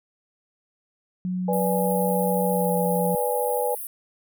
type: tone with pitch glide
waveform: sine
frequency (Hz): 182.7 to 177.09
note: F#3 to F3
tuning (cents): -22 to +24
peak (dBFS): -24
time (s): 1.25-3.15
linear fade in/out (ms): 0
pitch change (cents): -54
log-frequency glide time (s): 2.51-2.67
type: chord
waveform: sine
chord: G# diminished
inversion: first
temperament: equal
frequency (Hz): 493.9 / 587.3 / 830.6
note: B4 / D5 / G#5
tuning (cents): 0 / 0 / 0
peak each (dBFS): -24 / -29 / -27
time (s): 1.48-3.75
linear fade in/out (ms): 5
type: high-pass noise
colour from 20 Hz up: pink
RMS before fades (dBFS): -34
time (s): 1.53-3.87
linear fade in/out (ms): 2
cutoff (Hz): 9500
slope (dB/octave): 96
effects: none